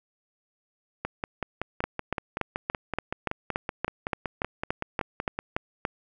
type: two click trains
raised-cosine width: 0.5 ms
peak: -11 / -14 dBFS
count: 15 / 24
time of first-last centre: 1.84-5.851 / 1.05-5.39 s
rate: 3.49 / 5.3 Hz
effects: none